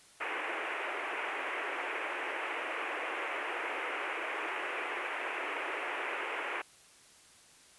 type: band-pass noise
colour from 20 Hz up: white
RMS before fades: -37 dBFS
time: 0.2-6.62 s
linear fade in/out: 10 ms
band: 320 to 2600 Hz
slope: 48 dB/octave
effects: white hiss -59 dBFS RMS until 7.78 s + resampled to 24000 Hz